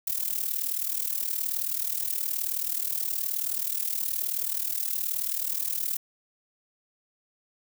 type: noise with amplitude modulation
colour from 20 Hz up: violet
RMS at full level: -26 dBFS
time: 0.07-5.97 s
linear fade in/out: 5 ms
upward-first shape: sine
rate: 38.9 Hz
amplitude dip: 80%
effects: none